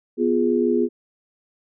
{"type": "chord", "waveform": "sine", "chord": "F diminished", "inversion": "second", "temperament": "equal", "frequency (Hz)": [246.9, 349.2, 415.3], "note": ["Cb4", "F4", "Ab4"], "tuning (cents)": [0, 0, 0], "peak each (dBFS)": -21, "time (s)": [0.17, 0.89], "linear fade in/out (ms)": 50, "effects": []}